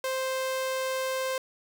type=tone; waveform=sawtooth; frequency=523.3 Hz; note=C5; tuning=in tune; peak=-24 dBFS; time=0.04-1.38 s; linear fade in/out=2 ms; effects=none